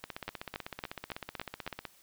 two click trains, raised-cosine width 0.3 ms, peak -20 / -22 dBFS, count 6 / 30, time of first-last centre 0.28-1.677 / 0.04-1.853 s, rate 3.58 / 16 Hz, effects white hiss -62 dBFS RMS until 2.02 s

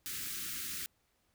white band-stop noise, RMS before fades -40 dBFS, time 0.06-0.86 s, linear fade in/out 0 ms, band 380 to 1300 Hz, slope 48 dB/octave, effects pink hiss -75 dBFS RMS until 1.34 s

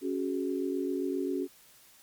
sine chord, C# suspended fourth, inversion none, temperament equal with one note detuned, 277.2 / 370 / 417.5 Hz, C#4 / F#4 / G#4, 0 / 0 / +9 cents, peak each -32 / -32 / -37 dBFS, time 0.01-1.48 s, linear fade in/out 50 ms, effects white hiss -58 dBFS RMS until 2.02 s + MP3 96 kbps

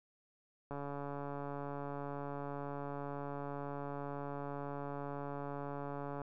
click train, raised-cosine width 1 ms, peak -29 dBFS, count 783, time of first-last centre 0.71-6.217 s, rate 142 Hz, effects none

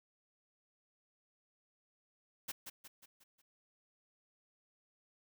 white noise with echo, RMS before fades -41 dBFS, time 2.48-2.52 s, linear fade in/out 10 ms, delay 180 ms, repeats 5, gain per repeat -6 dB, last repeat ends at 3.42 s, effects none

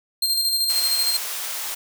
sawtooth tone with tremolo, 4186 Hz, C8, in tune, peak -15 dBFS, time 0.22-1.17 s, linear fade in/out 5 ms, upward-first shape square, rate 13 Hz, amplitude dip 35%
white high-pass noise, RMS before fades -29 dBFS, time 0.69-1.75 s, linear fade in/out 10 ms, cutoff 590 Hz, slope 12 dB/octave
effects none

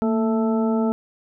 harmonic tone with a mistuned harmonic, 220 Hz, A3, in tune, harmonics 1 / 2 / 3 / 4 / 6, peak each -19 / -25 / -29 / -31 / -35 dBFS, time 0.02-0.92 s, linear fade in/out 0 ms, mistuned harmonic 1, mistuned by +59 cents, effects none

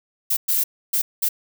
violet noise bursts at uneven times, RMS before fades -20 dBFS, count 4, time 0.3-0.37 / 0.48-0.64 / 0.93-1.02 / 1.22-1.29 s, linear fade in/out 10 ms, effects none

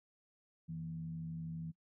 sine tone with frequency modulation, 162.8 Hz, E3, 21 cents flat, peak -40 dBFS, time 0.68-1.72 s, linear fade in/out 20 ms, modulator 72.3 Hz, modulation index 0.41, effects noise-tail reverb RT60 0.1 s tail -22 dB re dry

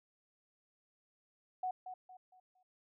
sine tone with echo, 740 Hz, F#5, in tune, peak -34 dBFS, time 1.63-1.71 s, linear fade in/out 5 ms, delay 230 ms, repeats 4, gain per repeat -9 dB, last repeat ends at 2.63 s, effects none

